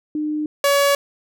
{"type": "tone pair in turn", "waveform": ["sine", "sawtooth"], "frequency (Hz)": [303.1, 564.8], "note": ["D#4", "C#5"], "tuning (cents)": [-45, 32], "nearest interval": "major seventh", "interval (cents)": 1077, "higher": "second", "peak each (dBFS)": [-20, -10], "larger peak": "second", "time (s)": [[0.15, 0.46], [0.64, 0.95]], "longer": "neither", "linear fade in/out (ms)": 2, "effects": []}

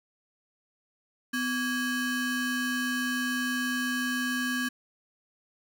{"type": "ring-modulated tone", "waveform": "square", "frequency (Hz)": 698.5, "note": "F5", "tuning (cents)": 0, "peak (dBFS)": -25, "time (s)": [1.33, 4.69], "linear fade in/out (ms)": 10, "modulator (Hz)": 950, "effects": []}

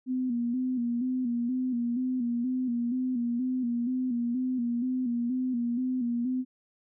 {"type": "tone with vibrato", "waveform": "sine", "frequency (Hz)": 246.5, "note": "B3", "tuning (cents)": -3, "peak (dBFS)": -26, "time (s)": [0.06, 6.45], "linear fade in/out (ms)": 50, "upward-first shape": "square", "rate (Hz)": 2.1, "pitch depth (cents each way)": 63, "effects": []}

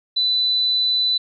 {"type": "tone", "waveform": "sine", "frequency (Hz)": 3992, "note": "B7", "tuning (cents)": 18, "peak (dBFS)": -16, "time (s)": [0.16, 1.18], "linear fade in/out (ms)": 10, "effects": []}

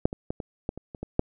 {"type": "clicks", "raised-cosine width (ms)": 2, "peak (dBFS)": [-6, -19, -16, -20, -14, -24, -25, -20, -7], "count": 9, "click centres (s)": [0.055, 0.129, 0.305, 0.402, 0.691, 0.776, 0.948, 1.03, 1.194], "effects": []}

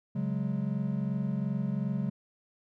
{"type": "chord", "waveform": "triangle", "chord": "C# suspended fourth", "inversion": "none", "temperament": "equal", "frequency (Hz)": [138.59, 185, 207.7], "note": ["C#3", "F#3", "G#3"], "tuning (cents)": [0, 0, 0], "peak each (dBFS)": -31, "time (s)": [0.15, 2.1], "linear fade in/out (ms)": 10, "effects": []}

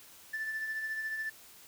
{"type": "tone with tremolo", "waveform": "sine", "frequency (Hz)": 1760, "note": "A6", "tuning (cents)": 0, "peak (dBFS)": -30, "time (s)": [0.33, 1.3], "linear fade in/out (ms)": 10, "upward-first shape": "triangle", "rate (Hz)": 14, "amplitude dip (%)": 55, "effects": ["tanh soft clip ceiling -30 dBFS", "white hiss -55 dBFS RMS until 1.67 s"]}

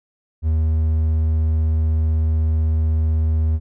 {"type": "tone", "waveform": "triangle", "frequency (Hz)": 79, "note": "D#2", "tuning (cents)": 27, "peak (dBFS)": -13, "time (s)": [0.42, 3.6], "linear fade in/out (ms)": 50, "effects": []}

